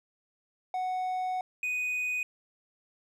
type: tone pair in turn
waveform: triangle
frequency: 740 / 2489 Hz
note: F#5 / D#7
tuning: 0 / 0 cents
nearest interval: octave + major sixth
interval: 2100 cents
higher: second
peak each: -27 dBFS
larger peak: neither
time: 0.74-1.41 / 1.63-2.23 s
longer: first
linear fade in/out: 2 ms
effects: resampled to 32000 Hz